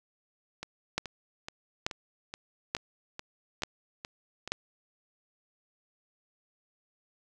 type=two click trains; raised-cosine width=0.2 ms; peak=-11 / -21 dBFS; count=5 / 10; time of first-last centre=0.98-4.52 / 0.63-4.476 s; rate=1.13 / 2.34 Hz; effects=none